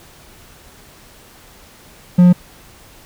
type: tone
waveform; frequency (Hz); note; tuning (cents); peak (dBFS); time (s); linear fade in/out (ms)
triangle; 178.2; F3; +35; -3; 2.18-2.33; 10
effects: pink hiss -44 dBFS RMS until 3.05 s